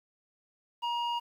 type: tone with low-pass filter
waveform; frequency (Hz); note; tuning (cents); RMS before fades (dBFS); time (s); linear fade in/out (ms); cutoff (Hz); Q
square; 949; A#5; +31; -32; 0.82-1.2; 20; 2700; 1.6
effects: 10-bit